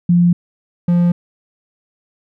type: tone pair in turn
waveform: sine / triangle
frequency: 174.3 / 174.3 Hz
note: F3 / F3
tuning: -3 / -3 cents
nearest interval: unison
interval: 0 cents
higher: neither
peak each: -8 dBFS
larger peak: neither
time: 0.09-0.33 / 0.88-1.12 s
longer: neither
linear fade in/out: 5 ms
effects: none